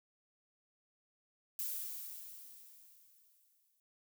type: noise with exponential decay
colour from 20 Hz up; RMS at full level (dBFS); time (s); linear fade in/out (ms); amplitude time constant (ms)
violet; -38; 1.59-3.8; 1; 480
effects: none